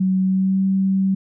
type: tone with pitch glide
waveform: sine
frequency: 188 to 192.17 Hz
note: F#3 to G3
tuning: +28 to -34 cents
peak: -15 dBFS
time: 0-1.15 s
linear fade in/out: 10 ms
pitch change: +38 cents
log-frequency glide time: 0.21-0.63 s
effects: none